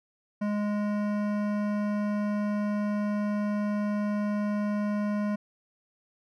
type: tone with hard clipping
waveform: sine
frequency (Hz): 207.5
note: G#3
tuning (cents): -1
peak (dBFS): -28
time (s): 0.41-5.36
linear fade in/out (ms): 10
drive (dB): 15
effects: none